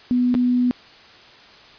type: tone with dropouts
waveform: sine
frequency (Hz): 247.2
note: B3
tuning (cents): +2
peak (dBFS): -15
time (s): 0.11-0.71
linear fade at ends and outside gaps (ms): 0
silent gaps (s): 0.342-0.35
effects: white hiss -46 dBFS RMS until 1.78 s + resampled to 11025 Hz